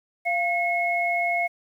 sine tone pair together, 693 / 2177 Hz, F5 / C#7, -14 / -32 cents, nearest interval octave + minor sixth, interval 1982 cents, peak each -24 dBFS, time 0.25-1.48 s, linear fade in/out 20 ms, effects 9-bit

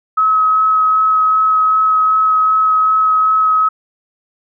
sine tone with vibrato, 1280 Hz, D#6, 49 cents sharp, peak -9 dBFS, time 0.17-3.69 s, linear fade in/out 10 ms, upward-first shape sine, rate 2.6 Hz, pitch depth 9 cents each way, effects none

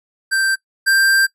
square tone pair in turn, 1568 / 1579.8 Hz, G6 / G6, 0 / +13 cents, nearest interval unison, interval 13 cents, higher second, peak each -15 / -12 dBFS, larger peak second, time 0.31-0.56 / 0.86-1.27 s, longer second, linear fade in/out 20 ms, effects noise-tail reverb RT60 0.1 s tail -20 dB re dry + resampled to 32000 Hz

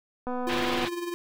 click train, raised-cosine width 1 ms, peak -20 dBFS, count 145, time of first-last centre 0.27-0.848 s, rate 249 Hz
square tone with tremolo, 346.9 Hz, F4, 12 cents flat, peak -29 dBFS, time 0.47-1.14 s, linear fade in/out 0 ms, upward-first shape sine, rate 20 Hz, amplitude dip 55%
white low-pass noise, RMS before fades -32 dBFS, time 0.48-0.89 s, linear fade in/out 20 ms, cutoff 3600 Hz, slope 24 dB/octave
effects none

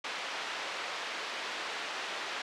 white band-pass noise, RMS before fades -38 dBFS, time 0.04-2.42 s, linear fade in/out 5 ms, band 460 to 3000 Hz, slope 12 dB/octave, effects low-pass 7000 Hz 12 dB/octave

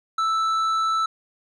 sine tone with tanh clipping, 1318.5 Hz, E6, in tune, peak -21 dBFS, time 0.18-1.06 s, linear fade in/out 5 ms, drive 8 dB, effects none

